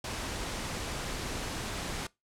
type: noise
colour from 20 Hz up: pink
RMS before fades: -36 dBFS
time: 0.04-2.07 s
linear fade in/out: 5 ms
effects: noise-tail reverb RT60 0.2 s tail -22 dB re dry + low-pass 9000 Hz 12 dB/octave